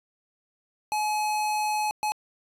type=tone bursts at uneven times; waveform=square; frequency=849 Hz; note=G#5; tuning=38 cents sharp; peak=-25 dBFS; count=2; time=0.92-1.91 / 2.03-2.12 s; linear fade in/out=0 ms; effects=resampled to 32000 Hz